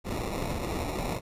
pink noise with sample-and-hold, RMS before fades -32 dBFS, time 0.04-1.21 s, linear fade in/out 50 ms, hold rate 1575 Hz, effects resampled to 32000 Hz

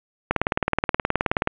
click train, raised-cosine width 0.5 ms, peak -4 dBFS, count 23, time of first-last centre 0.31-1.474 s, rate 18.9 Hz, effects resampled to 8000 Hz + 7-bit

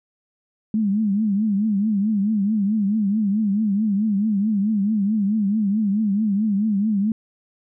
sine tone with vibrato, 207.7 Hz, G#3, in tune, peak -17 dBFS, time 0.74-7.12 s, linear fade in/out 2 ms, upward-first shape triangle, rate 4.6 Hz, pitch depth 140 cents each way, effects none

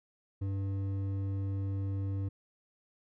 sine tone with hard clipping, 97.8 Hz, G2, 4 cents flat, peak -33 dBFS, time 0.41-2.29 s, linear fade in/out 10 ms, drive 8 dB, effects none

